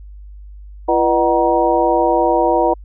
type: tone cluster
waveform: sine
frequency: 339.3 / 487.9 / 611 / 751 / 946 Hz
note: F4 / B4 / D#5 / F#5 / A#5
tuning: -50 / -21 / -32 / +26 / +25 cents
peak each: -18 dBFS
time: 0.88-2.74 s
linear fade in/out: 10 ms
effects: added 50 Hz sine -33 dBFS peak until 2.84 s